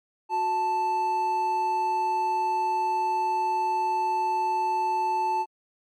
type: tone pair together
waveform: triangle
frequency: 366.2 / 880 Hz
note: F#4 / A5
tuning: -18 / 0 cents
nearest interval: octave + minor third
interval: 1518 cents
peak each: -32 / -21 dBFS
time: 0.29-5.46 s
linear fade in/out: 50 ms
effects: MP3 64 kbps